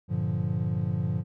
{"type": "chord", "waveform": "triangle", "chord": "G minor seventh", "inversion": "none", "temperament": "equal", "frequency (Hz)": [98, 116.54, 146.83, 174.61], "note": ["G2", "Bb2", "D3", "F3"], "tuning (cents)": [0, 0, 0, 0], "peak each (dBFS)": -29, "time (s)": [0.08, 1.24], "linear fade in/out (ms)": 50, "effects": []}